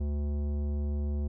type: tone with tanh clipping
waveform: sine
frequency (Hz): 72.8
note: D2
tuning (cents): -15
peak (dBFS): -30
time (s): 0-1.28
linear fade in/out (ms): 10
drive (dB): 14
effects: none